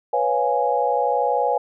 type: chord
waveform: sine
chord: C# dominant seventh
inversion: third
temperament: equal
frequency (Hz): 493.9 / 554.4 / 698.5 / 830.6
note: B4 / C#5 / E#5 / G#5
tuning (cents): 0 / 0 / 0 / 0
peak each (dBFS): -23 / -24 / -25 / -21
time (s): 0.13-1.58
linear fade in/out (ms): 5
effects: none